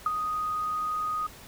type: tone with ADSR envelope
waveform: sine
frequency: 1244.5 Hz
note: D#6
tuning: in tune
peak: -20 dBFS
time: 0.06-1.27 s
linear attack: 3 ms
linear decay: 22 ms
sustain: -7 dB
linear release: 8 ms
effects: pink hiss -48 dBFS RMS until 1.47 s